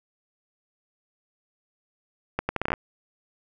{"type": "accelerating click train", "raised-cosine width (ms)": 0.5, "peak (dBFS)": -10, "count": 10, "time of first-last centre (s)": [2.39, 2.739], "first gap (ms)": 100, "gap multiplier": 0.73, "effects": []}